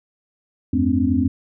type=tone cluster; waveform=sine; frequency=86.4 / 99.4 / 212.9 / 256.6 / 284.9 Hz; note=F2 / G2 / G#3 / C4 / C#4; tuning=-18 / +25 / +43 / -34 / +48 cents; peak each=-23 / -27 / -25 / -18 / -23 dBFS; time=0.73-1.28 s; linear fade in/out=5 ms; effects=none